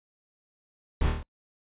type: noise with echo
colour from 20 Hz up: brown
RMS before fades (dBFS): -23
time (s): 1.01-1.1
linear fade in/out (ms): 2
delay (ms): 26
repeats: 5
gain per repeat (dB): -3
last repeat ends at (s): 1.23
effects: noise-tail reverb RT60 0.1 s tail -25 dB re dry + resampled to 8000 Hz